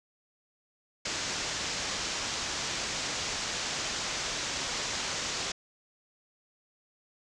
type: low-pass noise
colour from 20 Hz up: white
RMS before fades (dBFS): -34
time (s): 1.05-5.52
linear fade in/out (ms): 5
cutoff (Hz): 7100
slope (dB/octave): 48
effects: none